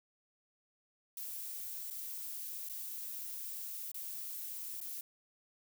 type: noise with dropouts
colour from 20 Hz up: violet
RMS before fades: -43 dBFS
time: 1.17-5.01 s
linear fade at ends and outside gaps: 2 ms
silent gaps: 1.902-1.908 / 2.688-2.696 / 3.917-3.944 / 4.804-4.812 s
effects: none